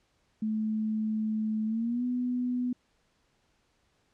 sine tone with pitch glide, 217 to 247.8 Hz, A3 to B3, -24 to +6 cents, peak -27 dBFS, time 0.42-2.73 s, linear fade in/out 5 ms, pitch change +230 cents, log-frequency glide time 1.66-2.04 s, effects pink hiss -71 dBFS RMS until 4.13 s + low-pass 7000 Hz 12 dB/octave

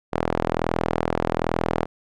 sawtooth tone with band-pass filter, 41.2 Hz, E1, in tune, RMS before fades -24 dBFS, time 0.12-1.86 s, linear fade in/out 20 ms, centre 650 Hz, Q 0.81, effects none

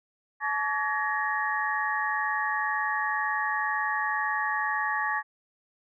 sine tone cluster, 858 / 1138 / 1688 / 1870 Hz, A5 / C#6 / G#6 / A#6, -44 / +45 / +28 / +5 cents, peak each -31 dBFS, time 0.4-5.23 s, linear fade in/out 50 ms, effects none

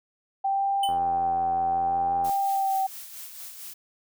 sine tone with vibrato, 780 Hz, G5, 9 cents flat, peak -22 dBFS, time 0.44-2.87 s, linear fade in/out 10 ms, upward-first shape sine, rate 0.69 Hz, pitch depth 25 cents each way
square tone with exponential decay, 3017 Hz, F#7, 33 cents sharp, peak -25 dBFS, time 0.83-0.99 s, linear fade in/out 5 ms, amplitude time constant 34 ms
click train, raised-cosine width 1 ms, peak -25 dBFS, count 121, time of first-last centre 0.89-2.295 s, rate 85.4 Hz
blue noise with tremolo, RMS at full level -39 dBFS, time 2.24-3.74 s, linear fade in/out 10 ms, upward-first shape sine, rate 4.4 Hz, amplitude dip 45%
effects none

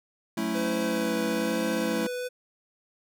square chord, F# minor seventh, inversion none, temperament equal, 185 / 220 / 277.2 / 329.6 Hz, F#3 / A3 / C#4 / E4, 0 / 0 / 0 / 0 cents, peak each -36 / -31 / -36 / -32 dBFS, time 0.37-2.07 s, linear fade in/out 5 ms
square tone with vibrato, 504 Hz, B4, 35 cents sharp, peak -31 dBFS, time 0.54-2.29 s, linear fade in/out 20 ms, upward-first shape sine, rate 1.1 Hz, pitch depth 29 cents each way
effects none

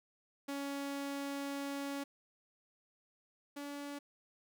sawtooth tone pair in turn, 280 / 285.9 Hz, C#4 / D4, +18 / -46 cents, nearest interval unison, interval 36 cents, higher second, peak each -34 / -38 dBFS, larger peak first, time 0.48-2.04 / 3.56-3.99 s, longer first, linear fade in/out 10 ms, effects none

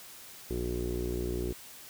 sawtooth tone with low-pass filter, 60.1 Hz, B1, 46 cents flat, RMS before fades -33 dBFS, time 0.5-1.53 s, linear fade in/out 10 ms, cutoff 380 Hz, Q 7.3, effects white hiss -49 dBFS RMS until 1.89 s

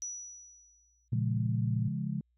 sine tone with exponential decay, 5880 Hz, F#8, 12 cents flat, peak -34 dBFS, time 0.02-1.08 s, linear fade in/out 0 ms, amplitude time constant 230 ms
sine tone with vibrato, 116.54 Hz, A#2, in tune, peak -29 dBFS, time 1.12-1.88 s, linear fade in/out 5 ms, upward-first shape sine, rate 20 Hz, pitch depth 43 cents each way
sine chord, Db major, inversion none, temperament equal with one note detuned, 138.59 / 171.61 / 207.7 Hz, Db3 / F3 / Ab3, 0 / -30 / 0 cents, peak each -35 / -36 / -36 dBFS, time 1.13-2.21 s, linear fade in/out 2 ms
effects added 60 Hz sine -70 dBFS peak until 2.37 s

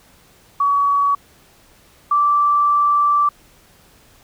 sine tone pair in turn, 1132 / 1167.2 Hz, C#6 / D6, +36 / -11 cents, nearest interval minor second, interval 53 cents, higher second, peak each -13 / -12 dBFS, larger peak second, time 0.6-1.15 / 2.11-3.29 s, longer second, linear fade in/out 5 ms, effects pink hiss -51 dBFS RMS until 4.23 s

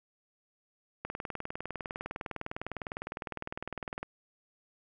click train, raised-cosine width 0.5 ms, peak -21 dBFS, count 60, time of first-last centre 1.05-4.03 s, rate 19.8 Hz, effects none

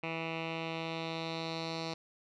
10% pulse tone with low-pass filter sweep, 163.4 Hz, E3, 15 cents flat, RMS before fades -38 dBFS, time 0.03-1.94 s, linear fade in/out 5 ms, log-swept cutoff 2600 to 4600 Hz, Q 3.6, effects none

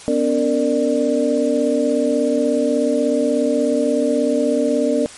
sine tone cluster, 250.4 / 286.9 / 460.6 / 595 Hz, B3 / D4 / A#4 / D5, +24 / -40 / -21 / +22 cents, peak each -20 dBFS, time 0.08-5.06 s, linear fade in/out 0 ms, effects white hiss -38 dBFS RMS until 5.17 s + MP3 48 kbps

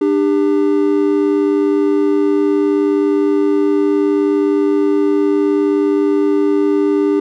triangle tone pair together, 298.7 / 398 Hz, D4 / G4, +29 / +26 cents, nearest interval perfect fourth, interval 497 cents, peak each -12 dBFS, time 0.01-7.2 s, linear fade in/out 5 ms, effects none

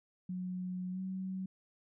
sine tone with pitch glide, 182.6 to 188.39 Hz, F#3 to F#3, -23 to +31 cents, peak -36 dBFS, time 0.29-1.46 s, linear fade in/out 5 ms, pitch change +54 cents, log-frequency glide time 0.91-1 s, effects none

